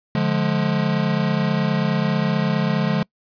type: chord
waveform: square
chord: D diminished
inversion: none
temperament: just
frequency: 146.83 / 176.2 / 211.4 Hz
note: D3 / F3 / Ab3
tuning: 0 / +16 / +31 cents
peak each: -23 dBFS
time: 0.15-3.03 s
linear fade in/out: 2 ms
effects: noise-tail reverb RT60 0.1 s tail -26 dB re dry + resampled to 11025 Hz